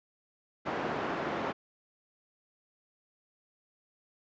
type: band-pass noise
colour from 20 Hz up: pink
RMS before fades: -34 dBFS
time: 0.65-1.53 s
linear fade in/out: 20 ms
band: 260 to 1500 Hz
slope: 12 dB/octave
effects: resampled to 16000 Hz